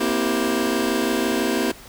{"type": "chord", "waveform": "sawtooth", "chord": "C dominant seventh", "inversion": "third", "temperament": "just", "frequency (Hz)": [235.5, 261.6, 327, 392.4], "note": ["Bb3", "C4", "E4", "G4"], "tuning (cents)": [18, 0, -14, 2], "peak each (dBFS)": -21, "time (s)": [0, 1.72], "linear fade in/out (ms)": 10, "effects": ["pink hiss -43 dBFS RMS until 1.88 s"]}